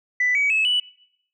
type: tone with pitch steps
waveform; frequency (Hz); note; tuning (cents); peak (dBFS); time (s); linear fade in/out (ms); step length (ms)
sine; 1988 / 2270 / 2593 / 2961; B6 / C#7 / E7 / F#7; +11 / +41 / -29 / +1; -16; 0.2-0.8; 5; 150
effects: noise-tail reverb RT60 0.8 s tail -24 dB re dry + tanh soft clip ceiling -13 dBFS